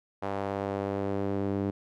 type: tone with band-pass filter sweep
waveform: sawtooth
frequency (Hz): 99.1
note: G2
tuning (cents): +19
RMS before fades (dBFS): -31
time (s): 0.22-1.71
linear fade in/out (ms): 10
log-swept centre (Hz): 750 to 310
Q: 1.3
effects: none

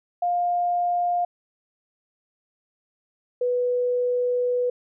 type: tone pair in turn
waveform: sine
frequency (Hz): 705 / 492.9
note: F5 / B4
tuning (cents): +16 / -3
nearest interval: tritone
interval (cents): 619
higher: first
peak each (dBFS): -20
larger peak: neither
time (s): 0.22-1.25 / 3.41-4.7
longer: second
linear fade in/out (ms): 5
effects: none

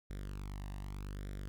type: tone with flanger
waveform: sawtooth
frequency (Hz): 49.1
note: G1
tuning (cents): +4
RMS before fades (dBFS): -43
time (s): 0.1-1.48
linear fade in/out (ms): 0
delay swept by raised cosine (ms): 0.54 to 1.08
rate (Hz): 0.83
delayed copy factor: +0.7
effects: none

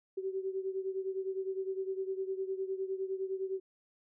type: beating tone pair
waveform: sine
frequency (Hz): 380 / 389.8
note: F#4 / G4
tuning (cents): +46 / -10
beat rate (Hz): 9.8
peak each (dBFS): -35 / -39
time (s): 0.17-3.6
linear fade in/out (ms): 10
effects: none

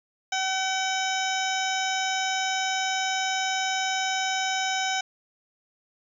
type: harmonic tone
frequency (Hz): 760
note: F#5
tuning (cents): +46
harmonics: 1 / 2 / 3 / 4 / 5 / 7 / 8 / 9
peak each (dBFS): -28 / -31 / -33 / -34 / -35 / -36 / -37 / -38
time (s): 0.32-5.01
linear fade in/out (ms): 5
effects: 10-bit

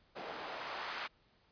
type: noise with band-pass filter sweep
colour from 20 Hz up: white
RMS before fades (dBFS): -43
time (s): 0.15-1.08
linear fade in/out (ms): 20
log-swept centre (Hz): 510 to 1400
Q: 1.1
effects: pink hiss -70 dBFS RMS until 1.51 s + resampled to 11025 Hz

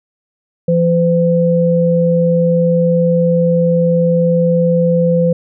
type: tone pair together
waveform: sine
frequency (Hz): 170 / 509.4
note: F3 / C5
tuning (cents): -46 / -46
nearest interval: octave + perfect fifth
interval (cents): 1900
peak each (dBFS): -12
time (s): 0.68-5.33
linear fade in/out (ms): 5
effects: none

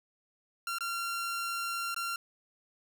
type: tone with dropouts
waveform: sawtooth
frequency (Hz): 1376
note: F6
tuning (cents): -26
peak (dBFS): -29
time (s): 0.67-2.16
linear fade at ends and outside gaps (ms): 2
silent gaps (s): 0.785-0.807 / 1.945-1.963
effects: none

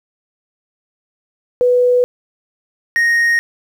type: tone pair in turn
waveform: sine / triangle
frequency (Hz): 493.9 / 1864.7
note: B4 / A#6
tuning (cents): 0 / 0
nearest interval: octave + major seventh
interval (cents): 2300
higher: second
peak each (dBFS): -9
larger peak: neither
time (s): 1.61-2.04 / 2.96-3.39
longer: neither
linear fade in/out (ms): 0
effects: 8-bit

